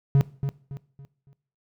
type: tone with echo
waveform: triangle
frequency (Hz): 138.59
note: C#3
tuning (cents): 0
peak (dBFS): -12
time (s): 0.15-0.21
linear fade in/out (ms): 0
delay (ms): 280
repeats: 4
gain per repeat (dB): -9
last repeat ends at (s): 1.33
effects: noise-tail reverb RT60 0.5 s tail -20 dB re dry